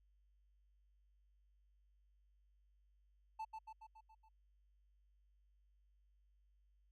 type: tone with echo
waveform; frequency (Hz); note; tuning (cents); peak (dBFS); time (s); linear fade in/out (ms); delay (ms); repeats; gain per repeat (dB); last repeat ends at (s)
triangle; 880; A5; 0; -40; 3.39-3.45; 10; 140; 6; -4; 4.29
effects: added 50 Hz sine -70 dBFS peak until 6.91 s